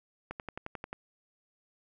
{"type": "click train", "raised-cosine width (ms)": 0.5, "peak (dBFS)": -23, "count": 8, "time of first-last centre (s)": [0.31, 0.929], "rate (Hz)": 11.3, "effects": []}